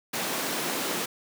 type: high-pass noise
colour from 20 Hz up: pink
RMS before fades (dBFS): -30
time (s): 0.13-1.06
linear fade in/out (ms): 10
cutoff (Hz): 200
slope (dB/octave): 24
effects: none